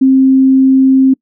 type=tone; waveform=sine; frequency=264.9 Hz; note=C4; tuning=22 cents sharp; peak=-4 dBFS; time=0.01-1.14 s; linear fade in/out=10 ms; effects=noise-tail reverb RT60 0.1 s tail -26 dB re dry